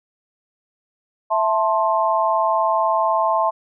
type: chord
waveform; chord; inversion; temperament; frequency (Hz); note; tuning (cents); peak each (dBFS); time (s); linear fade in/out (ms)
sine; A minor; second; just; 660 / 880 / 1056; E5 / A5 / C6; +2 / 0 / +16; -20; 1.3-3.51; 20
effects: none